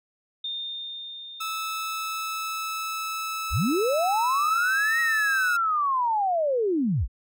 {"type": "tone with exponential decay", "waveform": "sine", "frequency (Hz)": 3634, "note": "A#7", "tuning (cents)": -45, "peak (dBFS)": -28, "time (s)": [0.44, 4.03], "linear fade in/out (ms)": 5, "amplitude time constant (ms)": 780}
{"type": "tone", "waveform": "sawtooth", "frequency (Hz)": 1307, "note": "E6", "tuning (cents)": -15, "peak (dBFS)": -25, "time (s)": [1.4, 5.57], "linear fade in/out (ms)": 10}
{"type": "linear two-way sweep", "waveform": "sine", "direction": "up then down", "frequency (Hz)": [31.73, 1899, 31.73], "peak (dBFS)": -21, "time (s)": [3.5, 7.08], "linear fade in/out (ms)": 50, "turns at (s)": 5}
{"effects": []}